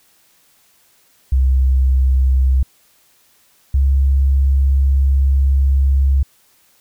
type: tone pair in turn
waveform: sine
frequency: 65.4 / 68.02 Hz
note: C2 / C#2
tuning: 0 / -32 cents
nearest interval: minor second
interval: 68 cents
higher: second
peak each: -10 dBFS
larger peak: neither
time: 1.32-2.63 / 3.74-6.23 s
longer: second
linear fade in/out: 5 ms
effects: white hiss -55 dBFS RMS until 6.8 s